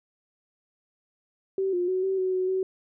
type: tone with pitch steps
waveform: sine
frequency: 384.9 / 354.8 / 372.1 / 383.2 / 373.1 / 370.7 / 377.1 Hz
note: G4 / F4 / F#4 / G4 / F#4 / F#4 / F#4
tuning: -32 / +27 / +10 / -39 / +14 / +3 / +33 cents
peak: -23 dBFS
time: 1.58-2.63 s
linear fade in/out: 2 ms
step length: 150 ms
effects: none